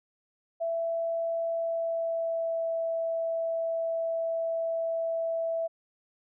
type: tone with pitch glide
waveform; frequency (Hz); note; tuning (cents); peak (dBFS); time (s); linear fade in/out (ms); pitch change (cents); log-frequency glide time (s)
sine; 665 to 659.6; E5 to E5; +15 to +1; -27; 0.6-5.68; 20; -14; 1.51-2.68
effects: none